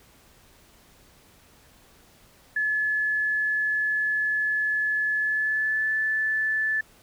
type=tone with pitch glide; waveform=sine; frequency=1716 to 1746 Hz; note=A6 to A6; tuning=-44 to -14 cents; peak=-22 dBFS; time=2.56-6.81 s; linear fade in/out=5 ms; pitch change=+30 cents; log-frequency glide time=5.18-5.93 s; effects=pink hiss -56 dBFS RMS until 7.02 s